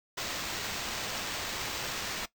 violet noise with sample-and-hold, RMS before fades -36 dBFS, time 0.17-2.26 s, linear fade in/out 10 ms, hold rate 11025 Hz, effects noise-tail reverb RT60 0.1 s tail -17 dB re dry

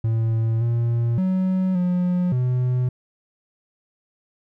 triangle tone with pitch steps, 112.9 / 117.5 / 186.9 / 179.1 / 125.7 Hz, A2 / A#2 / F#3 / F3 / B2, +45 / +14 / +18 / +44 / +31 cents, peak -16 dBFS, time 0.04-2.89 s, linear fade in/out 5 ms, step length 570 ms, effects none

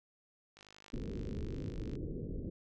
click train, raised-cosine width 0.2 ms, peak -38 dBFS, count 72, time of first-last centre 0.57-1.954 s, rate 51.3 Hz
pink low-pass noise, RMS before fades -40 dBFS, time 0.93-2.5 s, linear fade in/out 10 ms, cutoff 470 Hz, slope 48 dB/octave
effects none

